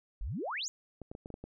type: exponential sweep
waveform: sine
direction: up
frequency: 37.08 to 7150 Hz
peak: -34 dBFS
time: 0.21-0.68 s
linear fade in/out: 0 ms
type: clicks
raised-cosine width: 2 ms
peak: -30 dBFS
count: 7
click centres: 1.017 / 1.115 / 1.151 / 1.259 / 1.303 / 1.341 / 1.44 s
effects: none